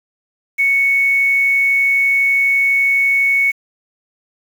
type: tone with quantisation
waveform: sine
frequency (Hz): 2217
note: C#7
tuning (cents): 0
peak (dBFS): -11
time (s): 0.58-3.52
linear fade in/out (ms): 20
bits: 6
effects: none